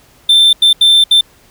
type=tone bursts at uneven times; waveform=triangle; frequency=3560 Hz; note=A7; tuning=20 cents sharp; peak=-3 dBFS; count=4; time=0.29-0.53 / 0.62-0.73 / 0.81-1.04 / 1.11-1.21 s; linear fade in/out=5 ms; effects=pink hiss -47 dBFS RMS until 1.5 s